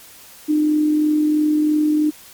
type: tone with amplitude modulation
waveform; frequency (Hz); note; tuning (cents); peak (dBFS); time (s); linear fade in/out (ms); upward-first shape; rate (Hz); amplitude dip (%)
sine; 303.1; D#4; -45; -12; 0.48-2.11; 20; sine; 43; 30
effects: white hiss -43 dBFS RMS until 2.33 s + MP3 96 kbps